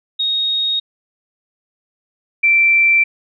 sine tone pair in turn, 3740 / 2344 Hz, A#7 / D7, +5 / -4 cents, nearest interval minor sixth, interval 809 cents, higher first, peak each -15 / -9 dBFS, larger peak second, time 0.19-0.8 / 2.43-3.04 s, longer neither, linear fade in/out 10 ms, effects none

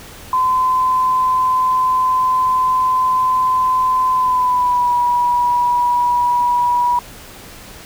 sine tone with pitch glide, 1023 to 971.7 Hz, C6 to B5, -39 to -28 cents, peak -12 dBFS, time 0.33-6.99 s, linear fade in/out 2 ms, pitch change -89 cents, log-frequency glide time 4.13-4.94 s, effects pink hiss -37 dBFS RMS until 7.85 s

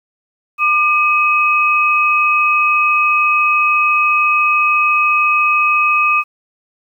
sine tone pair together, 1200 / 2543 Hz, D6 / D#7, +37 / +37 cents, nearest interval octave + minor second, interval 1300 cents, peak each -13 dBFS, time 0.58-6.24 s, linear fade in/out 50 ms, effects 8-bit

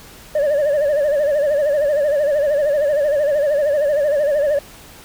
sine tone with vibrato, 583 Hz, D5, 13 cents flat, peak -11 dBFS, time 0.35-4.59 s, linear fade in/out 5 ms, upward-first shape sine, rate 13 Hz, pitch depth 91 cents each way, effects tanh soft clip ceiling -13 dBFS + pink hiss -41 dBFS RMS until 5.04 s

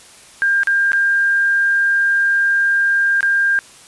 sine tone with dropouts, 1600 Hz, G6, 35 cents sharp, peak -12 dBFS, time 0.42-3.59 s, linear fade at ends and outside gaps 0 ms, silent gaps 0.633-0.672 / 0.919-0.932 / 3.207-3.229 s, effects white hiss -43 dBFS RMS until 3.87 s + resampled to 24000 Hz

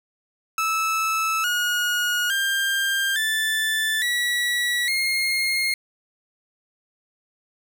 30% pulse tone with pitch steps, 1309 / 1444.1 / 1593.1 / 1757.4 / 1938.8 / 2139 Hz, E6 / F#6 / G6 / A6 / B6 / C7, -13 / -42 / +28 / -3 / -32 / +38 cents, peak -18 dBFS, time 0.58-5.74 s, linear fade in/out 2 ms, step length 860 ms, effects none

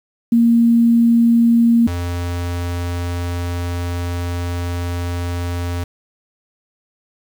sine / square tone pair in turn, 233.1 / 87.31 Hz, A#3 / F2, 0 / 0 cents, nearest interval octave + perfect fourth, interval 1700 cents, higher first, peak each -9 / -20 dBFS, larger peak first, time 0.32-1.87 / 1.87-5.84 s, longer second, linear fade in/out 5 ms, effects 7-bit

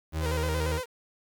35% pulse tone, 79.2 Hz, D#2, 31 cents sharp, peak -26 dBFS, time 0.12-0.81 s, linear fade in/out 50 ms
sawtooth tone with vibrato, 488 Hz, B4, 21 cents flat, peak -27 dBFS, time 0.2-0.86 s, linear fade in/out 50 ms, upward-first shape square, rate 8.7 Hz, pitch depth 74 cents each way
effects 9-bit

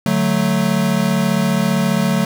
square chord, D major, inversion none, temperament equal, 146.83 / 185 / 220 Hz, D3 / F#3 / A3, 0 / 0 / 0 cents, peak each -22 / -18 / -19 dBFS, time 0.06-2.25 s, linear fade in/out 2 ms, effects none

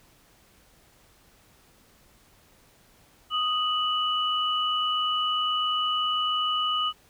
sine tone pair together, 1244.5 / 2957 Hz, D#6 / F#7, 0 / -2 cents, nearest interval octave + minor third, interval 1498 cents, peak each -26 dBFS, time 3.3-6.93 s, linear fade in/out 50 ms, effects pink hiss -59 dBFS RMS until 7.09 s

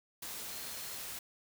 sine tone in noise, 4223 Hz, C8, 15 cents sharp, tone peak -53 dBFS, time 0.51-0.98 s, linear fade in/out 5 ms, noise white, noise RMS -43 dBFS, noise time 0.22-1.19 s, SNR -13 dB, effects none

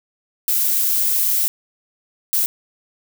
violet noise bursts at uneven times, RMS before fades -18 dBFS, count 2, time 0.48-1.48 / 2.33-2.46 s, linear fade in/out 0 ms, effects none

